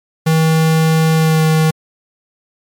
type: tone with pitch glide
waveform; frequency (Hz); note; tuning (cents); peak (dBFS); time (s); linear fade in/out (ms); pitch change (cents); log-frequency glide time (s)
square; 160 to 158.16; D#3 to D#3; +49 to +29; -10; 0.26-1.71; 10; -20; 1.15-1.43
effects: MP3 96 kbps